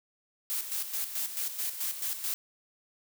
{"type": "noise with tremolo", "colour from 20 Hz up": "blue", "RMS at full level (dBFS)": -32, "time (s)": [0.5, 2.34], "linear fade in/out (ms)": 0, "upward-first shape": "square", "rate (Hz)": 4.6, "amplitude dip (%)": 60, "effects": []}